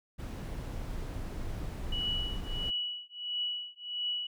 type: noise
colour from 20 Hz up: brown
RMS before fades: -37 dBFS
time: 0.18-2.71 s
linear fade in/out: 20 ms
type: tone with tremolo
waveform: sine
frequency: 2938 Hz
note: F#7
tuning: 13 cents flat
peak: -29 dBFS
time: 1.92-4.27 s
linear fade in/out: 5 ms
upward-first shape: triangle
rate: 1.5 Hz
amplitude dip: 100%
effects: none